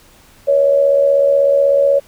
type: tone with amplitude modulation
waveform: sine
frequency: 560 Hz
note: C#5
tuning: 18 cents sharp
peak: -6 dBFS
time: 0.47-2 s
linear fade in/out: 20 ms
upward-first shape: sine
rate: 76.2 Hz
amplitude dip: 60%
effects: pink hiss -47 dBFS RMS until 2.07 s